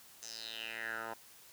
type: tone with band-pass filter sweep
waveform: 10% pulse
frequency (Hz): 112.8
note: A2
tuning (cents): +44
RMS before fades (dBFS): -43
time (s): 0.22-1.14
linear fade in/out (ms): 10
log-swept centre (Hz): 6500 to 1000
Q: 5.1
effects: white hiss -58 dBFS RMS until 1.52 s + high-pass 60 Hz 12 dB/octave